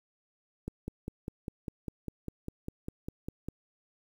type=click train; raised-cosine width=3 ms; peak=-23 dBFS; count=15; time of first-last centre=0.68-3.486 s; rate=4.99 Hz; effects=9-bit